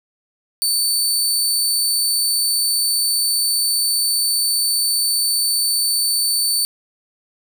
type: tone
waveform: 20% pulse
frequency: 4535 Hz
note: C#8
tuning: 39 cents sharp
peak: -10 dBFS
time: 0.62-6.65 s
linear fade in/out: 0 ms
effects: none